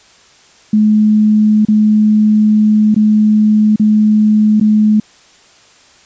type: tone with dropouts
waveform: sine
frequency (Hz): 213.2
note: G#3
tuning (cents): +46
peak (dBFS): -6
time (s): 0.73-5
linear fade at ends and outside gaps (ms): 5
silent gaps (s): 1.651-1.684 / 2.945-2.962 / 3.76-3.796 / 4.6-4.61
effects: white hiss -45 dBFS RMS until 6.05 s + resampled to 16000 Hz